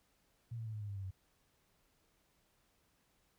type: tone with pitch steps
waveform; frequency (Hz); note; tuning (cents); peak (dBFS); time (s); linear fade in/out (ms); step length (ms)
sine; 116.54 / 113.09 / 109.75 / 106.5 / 103.35 / 100.29 / 97.32 / 94.44; A#2 / A2 / A2 / G#2 / G#2 / G2 / G2 / F#2; 0 / +48 / -4 / +44 / -8 / +40 / -12 / +36; -40; 0.51-1.11; 10; 75
effects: pink hiss -75 dBFS RMS until 3.38 s